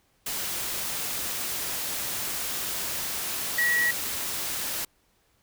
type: tone in noise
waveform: sine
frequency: 1920 Hz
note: B6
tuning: 49 cents flat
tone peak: -21 dBFS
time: 3.58-3.91 s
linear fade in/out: 5 ms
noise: white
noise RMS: -31 dBFS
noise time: 0.26-4.85 s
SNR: +7 dB
effects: pink hiss -67 dBFS RMS until 5.42 s